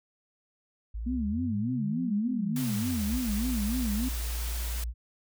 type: exponential two-way sweep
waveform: sine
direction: up then down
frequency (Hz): 51.7 to 230.9 to 51.7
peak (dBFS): -32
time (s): 0.94-3.31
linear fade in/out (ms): 10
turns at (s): 2.26
type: tone with vibrato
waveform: sine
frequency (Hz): 228.2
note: A#3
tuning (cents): -37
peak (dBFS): -28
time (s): 1.06-4.09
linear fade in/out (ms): 10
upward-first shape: sine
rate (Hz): 3.4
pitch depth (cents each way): 210
type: noise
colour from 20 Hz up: white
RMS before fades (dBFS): -39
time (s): 2.56-4.84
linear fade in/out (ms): 2
type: tone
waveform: sine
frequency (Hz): 57.9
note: A#1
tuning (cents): -11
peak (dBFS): -30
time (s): 3.11-4.94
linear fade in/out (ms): 50
effects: none